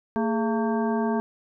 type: harmonic tone with a mistuned harmonic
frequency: 226.5 Hz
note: A#3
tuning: 50 cents flat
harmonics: 1 / 2 / 3 / 4 / 5 / 7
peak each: -24 / -28 / -32 / -31 / -38 / -39 dBFS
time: 0.16-1.2 s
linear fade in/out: 0 ms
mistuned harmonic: 2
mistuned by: -140 cents
effects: none